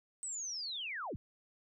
sine linear sweep, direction down, 8190 to 51.91 Hz, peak -38 dBFS, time 0.23-1.16 s, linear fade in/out 0 ms, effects none

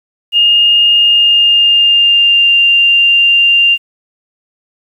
sine tone with pitch glide, 2835 to 2790 Hz, F7 to F7, +25 to -2 cents, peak -5 dBFS, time 0.32-3.78 s, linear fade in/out 50 ms, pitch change -27 cents, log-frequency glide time 0.95-2.58 s, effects 7-bit

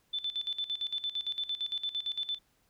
sine tone with tremolo, 3520 Hz, A7, in tune, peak -30 dBFS, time 0.13-2.39 s, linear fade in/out 10 ms, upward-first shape square, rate 8.8 Hz, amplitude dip 80%, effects pink hiss -71 dBFS RMS until 2.69 s

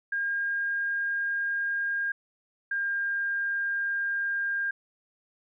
sine tone pair in turn, 1615 / 1605.7 Hz, G#6 / G6, -49 / +41 cents, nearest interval unison, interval 10 cents, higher first, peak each -26 dBFS, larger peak neither, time 0.12-2.12 / 2.71-4.71 s, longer neither, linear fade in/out 5 ms, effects none

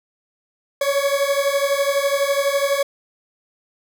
40% pulse beating tone pair, 554.4 / 566.4 Hz, C#5 / C#5, 0 / +37 cents, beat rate 12 Hz, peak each -19 / -20 dBFS, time 0.81-2.83 s, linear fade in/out 5 ms, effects none

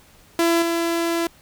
sawtooth tone with level steps, 336.2 Hz, E4, 34 cents sharp, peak -12 / -16 dBFS, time 0.39-1.27 s, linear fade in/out 2 ms, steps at 0.62 s, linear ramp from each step 2 ms, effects pink hiss -52 dBFS RMS until 1.41 s

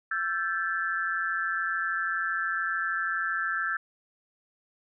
sine tone cluster, 1339 / 1567 / 1740 Hz, E6 / G6 / A6, +27 / -1 / -20 cents, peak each -31 dBFS, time 0.11-3.77 s, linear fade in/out 5 ms, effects none

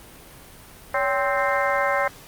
harmonic tone with a mistuned harmonic, 261.9 Hz, C4, 2 cents sharp, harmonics 2 / 3 / 4 / 5 / 6 / 7 / 8, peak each -24 / -27 / -26 / -29 / -28 / -30 / -29 dBFS, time 0.94-2.08 s, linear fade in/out 5 ms, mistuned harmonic 2, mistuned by +130 cents, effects pink hiss -45 dBFS RMS until 2.27 s + Opus 32 kbps

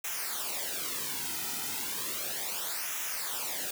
white noise with flanger, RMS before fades -35 dBFS, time 0.04-3.71 s, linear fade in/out 5 ms, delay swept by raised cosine 0.22 to 1.82 ms, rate 0.34 Hz, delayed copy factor -0.75, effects none

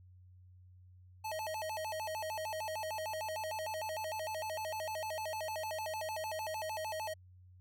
square tone with vibrato, 740 Hz, F#5, in tune, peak -38 dBFS, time 1.24-7.14 s, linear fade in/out 10 ms, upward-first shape square, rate 6.6 Hz, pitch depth 280 cents each way, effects added 91 Hz sine -56 dBFS peak until 7.6 s

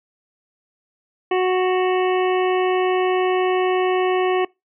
harmonic tone with a mistuned harmonic, 368.8 Hz, F#4, 6 cents flat, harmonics 1 / 2 / 3 / 5 / 6 / 7 / 8, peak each -17 / -23 / -27 / -31 / -33 / -34 / -35 dBFS, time 1.31-4.45 s, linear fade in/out 5 ms, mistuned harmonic 7, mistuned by +41 cents, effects noise-tail reverb RT60 0.2 s tail -24 dB re dry

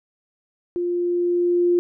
sine tone with level ramp, 350.7 Hz, F4, 7 cents sharp, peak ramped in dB -21 to -14 dBFS, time 0.76-1.79 s, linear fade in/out 0 ms, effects none

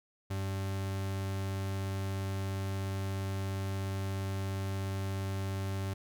40% pulse tone, 97 Hz, G2, 18 cents flat, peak -32 dBFS, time 0.3-5.94 s, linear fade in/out 10 ms, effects none

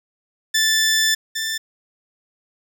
15% pulse tone pair in turn, 1760 / 1774.3 Hz, A6 / A6, 0 / +14 cents, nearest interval unison, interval 14 cents, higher second, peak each -9 / -16 dBFS, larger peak first, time 0.54-1.15 / 1.35-1.58 s, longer first, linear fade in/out 10 ms, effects none

